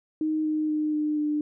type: tone with pitch steps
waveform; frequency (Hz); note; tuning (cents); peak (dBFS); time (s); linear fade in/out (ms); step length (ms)
sine; 311.1 / 308.1 / 305 / 302.1 / 299.1; D#4 / D#4 / D#4 / D4 / D4; 0 / -17 / -34 / +49 / +32; -23; 0.21-1.41; 2; 240
effects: none